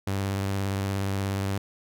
sawtooth tone with vibrato, 98 Hz, G2, in tune, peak -22 dBFS, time 0.07-1.58 s, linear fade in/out 5 ms, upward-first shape square, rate 17 Hz, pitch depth 21 cents each way, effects none

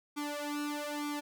sawtooth tone with flanger, 293.7 Hz, D4, in tune, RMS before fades -37 dBFS, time 0.16-1.21 s, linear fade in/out 20 ms, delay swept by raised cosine 0.87 to 2.67 ms, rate 1.1 Hz, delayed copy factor +0.95, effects none

